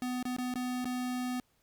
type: tone with dropouts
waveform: square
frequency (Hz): 250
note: B3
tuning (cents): +21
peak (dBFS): -33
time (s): 0.02-1.4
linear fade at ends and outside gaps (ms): 1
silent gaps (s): 0.228-0.253 / 0.365-0.384 / 0.54-0.556 / 0.845-0.854
effects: pink hiss -72 dBFS RMS until 1.62 s